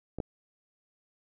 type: clicks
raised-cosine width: 2 ms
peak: -23 / -18 dBFS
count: 2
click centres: 0.186 / 0.202 s
effects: none